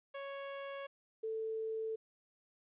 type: tone pair in turn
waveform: sawtooth / sine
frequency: 554.4 / 442.8 Hz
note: C#5 / A4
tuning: 0 / +11 cents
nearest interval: major third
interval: 389 cents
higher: first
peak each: -38 / -36 dBFS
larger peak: second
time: 0.14-0.87 / 1.23-1.96 s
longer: neither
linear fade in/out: 10 ms
effects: resampled to 8000 Hz + 13-bit